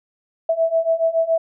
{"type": "beating tone pair", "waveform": "sine", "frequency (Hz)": [652, 659.1], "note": ["E5", "E5"], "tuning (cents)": [-19, 0], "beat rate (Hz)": 7.1, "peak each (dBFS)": [-20, -18], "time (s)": [0.49, 1.38], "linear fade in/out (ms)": 5, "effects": []}